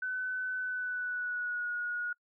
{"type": "tone with pitch glide", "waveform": "sine", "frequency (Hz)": [1509, 1448.4], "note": ["F#6", "F#6"], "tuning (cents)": [34, -37], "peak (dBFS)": -32, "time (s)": [0.02, 2.13], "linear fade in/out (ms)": 5, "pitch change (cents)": -71, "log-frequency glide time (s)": [0.58, 1.71], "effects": ["noise-tail reverb RT60 0.1 s tail -26 dB re dry"]}